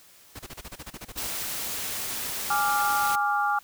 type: noise bursts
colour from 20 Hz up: pink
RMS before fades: -39 dBFS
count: 13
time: 0.35-1.27 s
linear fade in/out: 10 ms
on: 44 ms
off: 29 ms
type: noise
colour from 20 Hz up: white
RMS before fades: -32 dBFS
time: 1.17-3.16 s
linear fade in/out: 10 ms
type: chord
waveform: sine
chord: D diminished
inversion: second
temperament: equal with one note detuned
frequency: 825.3 / 1174.7 / 1396.9 Hz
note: Ab5 / D6 / F6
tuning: -11 / 0 / 0 cents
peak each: -25 / -28 / -27 dBFS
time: 2.5-3.59 s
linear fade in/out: 5 ms
effects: white hiss -54 dBFS RMS until 3.63 s